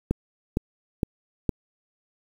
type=click train; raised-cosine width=3 ms; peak=-9 dBFS; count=4; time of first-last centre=0.11-1.492 s; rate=2.17 Hz; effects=7-bit